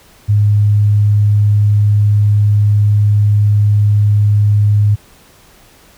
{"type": "tone", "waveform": "sine", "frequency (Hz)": 103.83, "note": "G#2", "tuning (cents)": 0, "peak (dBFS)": -7, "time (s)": [0.28, 4.96], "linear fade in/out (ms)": 20, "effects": ["pink hiss -45 dBFS RMS until 5.97 s"]}